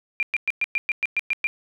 sine tone bursts, 2391 Hz, D7, 30 cents sharp, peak -19 dBFS, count 10, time 0.2-1.47 s, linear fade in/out 0 ms, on 28 ms, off 110 ms, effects none

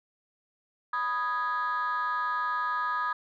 sine chord, G# minor, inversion first, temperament equal, 987.8 / 1244.5 / 1661.2 Hz, B5 / D#6 / G#6, 0 / 0 / 0 cents, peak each -31 / -28 / -32 dBFS, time 0.93-3.13 s, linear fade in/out 5 ms, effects tanh soft clip ceiling -22 dBFS

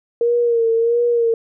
sine tone with vibrato, 466.2 Hz, A#4, in tune, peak -13 dBFS, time 0.21-1.34 s, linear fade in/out 2 ms, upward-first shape sine, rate 1.5 Hz, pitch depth 46 cents each way, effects none

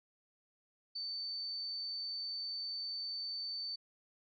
sine tone, 4545 Hz, C#8, 42 cents sharp, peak -38 dBFS, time 0.95-3.76 s, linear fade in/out 10 ms, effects none

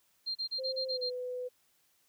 sine tone bursts, 4186 Hz, C8, in tune, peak -32 dBFS, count 7, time 0.26-1.103 s, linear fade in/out 20 ms, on 93 ms, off 32 ms
sine tone with pitch glide, 523.3 to 499.4 Hz, C5 to B4, 0 to +19 cents, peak -35 dBFS, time 0.58-1.49 s, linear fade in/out 20 ms, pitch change -81 cents, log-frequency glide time 0.87-1.03 s
effects white hiss -71 dBFS RMS until 2.08 s

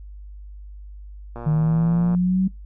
click train, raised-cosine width 1 ms, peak -21 dBFS, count 94, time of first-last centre 1.36-2.148 s, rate 118 Hz
sine exponential sweep, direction up, 151.9 to 191 Hz, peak -16 dBFS, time 1.46-2.48 s, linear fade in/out 10 ms
effects noise-tail reverb RT60 0.2 s tail -26 dB re dry + added 50 Hz sine -36 dBFS peak until 2.65 s

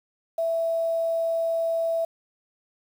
sine tone with quantisation, 661 Hz, E5, 5 cents sharp, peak -22 dBFS, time 0.38-2.05 s, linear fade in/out 5 ms, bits 8, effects none

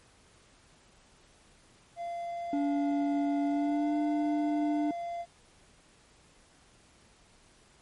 triangle tone, 688 Hz, F5, 26 cents flat, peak -32 dBFS, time 1.96-5.26 s, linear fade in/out 50 ms
triangle tone with pitch glide, 287.2 to 298 Hz, D4 to D4, -39 to +25 cents, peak -25 dBFS, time 2.53-4.91 s, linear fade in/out 2 ms, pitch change +64 cents, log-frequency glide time 3.45-3.95 s
effects pink hiss -61 dBFS RMS until 7.81 s + MP3 48 kbps

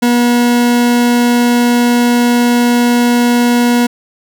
40% pulse tone, 241 Hz, B3, 42 cents flat, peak -7 dBFS, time 0.02-3.87 s, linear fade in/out 10 ms, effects none

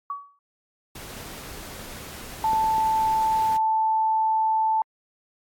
sine tone with exponential decay, 1133 Hz, C#6, 37 cents sharp, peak -25 dBFS, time 0.1-0.39 s, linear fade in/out 2 ms, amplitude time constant 61 ms
pink noise, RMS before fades -39 dBFS, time 0.95-3.57 s, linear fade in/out 5 ms
sine tone, 880 Hz, A5, in tune, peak -19 dBFS, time 2.44-4.82 s, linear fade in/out 2 ms
clicks, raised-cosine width 2 ms, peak -22 dBFS, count 3, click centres 2.533 / 2.642 / 2.782 s
effects AAC 64 kbps

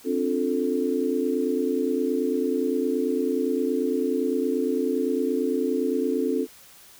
sine chord, D minor seventh, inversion third, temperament just, 264.3 / 293.7 / 352.4 / 440.5 Hz, C4 / D4 / F4 / A4, +18 / 0 / +16 / +2 cents, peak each -26 / -29 / -29 / -26 dBFS, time 0.04-6.47 s, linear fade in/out 50 ms, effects white hiss -50 dBFS RMS until 6.99 s

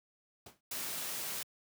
pink noise with exponential decay, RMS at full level -46 dBFS, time 0.46-0.61 s, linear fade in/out 5 ms, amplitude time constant 32 ms
white noise, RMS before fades -39 dBFS, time 0.71-1.43 s, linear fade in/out 5 ms
effects high-pass 100 Hz 12 dB/octave

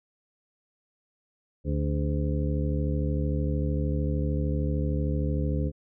harmonic tone with a mistuned harmonic, 73.2 Hz, D2, 5 cents flat, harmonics 1 / 2 / 3 / 4 / 6 / 7, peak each -27 / -29 / -35 / -34 / -38 / -37 dBFS, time 1.64-5.72 s, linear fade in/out 50 ms, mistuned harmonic 6, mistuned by -92 cents, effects none

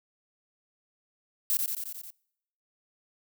violet noise with echo, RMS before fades -26 dBFS, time 1.5-1.57 s, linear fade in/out 0 ms, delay 89 ms, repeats 6, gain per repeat -3 dB, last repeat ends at 2.104 s, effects noise-tail reverb RT60 0.8 s tail -26 dB re dry

